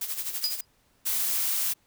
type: noise with tremolo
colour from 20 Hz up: blue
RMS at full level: -30 dBFS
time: 0.01-0.61 s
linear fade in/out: 5 ms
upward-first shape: sine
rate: 12 Hz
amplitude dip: 65%
type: tone with exponential decay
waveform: sine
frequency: 4927 Hz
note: D#8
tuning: 18 cents flat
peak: -21 dBFS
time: 0.44-0.65 s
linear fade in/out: 0 ms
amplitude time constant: 44 ms
type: noise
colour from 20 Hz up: blue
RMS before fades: -27 dBFS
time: 1.05-1.74 s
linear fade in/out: 20 ms
effects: pink hiss -66 dBFS RMS until 1.86 s